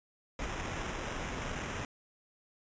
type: noise with sample-and-hold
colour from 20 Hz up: pink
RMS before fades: -38 dBFS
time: 0.39-1.85 s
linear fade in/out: 2 ms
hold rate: 4410 Hz
effects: resampled to 16000 Hz

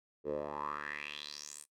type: tone with band-pass filter sweep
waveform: 10% pulse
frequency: 73.7 Hz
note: D2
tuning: 7 cents sharp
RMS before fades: -41 dBFS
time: 0.24-1.66 s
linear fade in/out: 50 ms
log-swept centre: 420 to 9700 Hz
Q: 5
effects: noise-tail reverb RT60 0.1 s tail -18 dB re dry

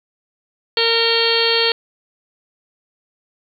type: harmonic tone with a mistuned harmonic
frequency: 460 Hz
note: A#4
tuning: 23 cents flat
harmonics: 1 / 2 / 3 / 4 / 5 / 6 / 7 / 8 / 9 / 10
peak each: -19 / -27 / -27 / -25 / -27 / -24 / -20 / -26 / -26 / -20 dBFS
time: 0.77-1.72 s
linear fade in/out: 2 ms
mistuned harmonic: 10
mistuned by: -64 cents
effects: 8-bit

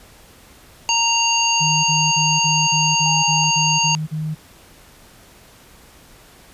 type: harmonic tone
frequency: 928 Hz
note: A#5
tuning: 8 cents flat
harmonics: 1 / 3 / 5 / 7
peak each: -20 / -19 / -22 / -21 dBFS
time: 0.89-3.95 s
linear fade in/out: 0 ms
type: tone bursts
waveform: sine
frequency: 155.56 Hz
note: D#3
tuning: in tune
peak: -21 dBFS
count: 10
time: 1.6-4.351 s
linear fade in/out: 20 ms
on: 240 ms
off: 39 ms
type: tone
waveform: sine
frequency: 830.6 Hz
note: G#5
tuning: in tune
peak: -26 dBFS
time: 3.06-3.44 s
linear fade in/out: 0 ms
effects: pink hiss -47 dBFS RMS until 6.53 s + resampled to 32000 Hz

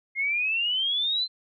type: exponential sweep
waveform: sine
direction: up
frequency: 2120 to 4130 Hz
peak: -23 dBFS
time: 0.15-1.28 s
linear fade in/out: 50 ms
effects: none

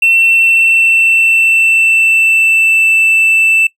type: tone with pitch glide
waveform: triangle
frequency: 2698 to 2655 Hz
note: E7 to E7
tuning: +40 to +12 cents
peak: -4 dBFS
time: 0.02-3.67 s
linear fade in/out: 5 ms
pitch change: -28 cents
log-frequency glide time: 0.14-2.93 s
effects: noise-tail reverb RT60 0.1 s tail -21 dB re dry + tanh soft clip ceiling 0 dBFS

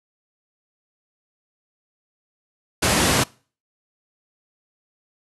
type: low-pass noise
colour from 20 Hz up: pink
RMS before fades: -18 dBFS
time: 2.82-3.24 s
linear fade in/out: 10 ms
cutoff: 12000 Hz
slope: 96 dB/octave
effects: noise-tail reverb RT60 0.4 s tail -24 dB re dry + high-pass 80 Hz 12 dB/octave

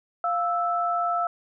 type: tone pair together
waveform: sine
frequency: 698 / 1317.6 Hz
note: F5 / E6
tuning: -1 / -1 cents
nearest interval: major seventh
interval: 1100 cents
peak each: -25 dBFS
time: 0.24-1.27 s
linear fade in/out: 2 ms
effects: none

